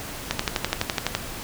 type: click train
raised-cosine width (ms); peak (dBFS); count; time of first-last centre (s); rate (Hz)
0.2; -4; 11; 0.31-1.15; 11.9
effects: pink hiss -35 dBFS RMS until 1.43 s